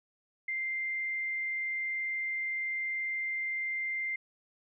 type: tone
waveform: sine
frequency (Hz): 2093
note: C7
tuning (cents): 0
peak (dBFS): -31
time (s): 0.48-4.16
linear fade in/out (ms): 5
effects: none